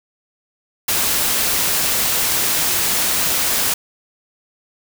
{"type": "noise", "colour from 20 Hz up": "white", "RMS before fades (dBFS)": -18, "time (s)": [0.88, 3.74], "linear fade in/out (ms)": 5, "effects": []}